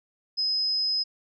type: tone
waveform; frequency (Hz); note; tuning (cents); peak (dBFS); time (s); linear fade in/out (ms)
sine; 5070; D#8; +32; -23; 0.37-1.04; 20
effects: none